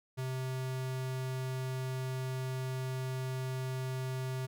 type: tone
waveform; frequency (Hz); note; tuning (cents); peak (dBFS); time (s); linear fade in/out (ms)
square; 130; C3; -11; -35; 0.17-4.47; 20
effects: none